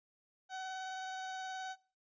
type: tone with vibrato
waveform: 30% pulse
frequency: 754 Hz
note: F#5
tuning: 32 cents sharp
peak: -38 dBFS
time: 0.49-1.76 s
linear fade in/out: 50 ms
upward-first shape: sine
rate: 19 Hz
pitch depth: 12 cents each way
effects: noise-tail reverb RT60 0.4 s tail -23 dB re dry + resampled to 16000 Hz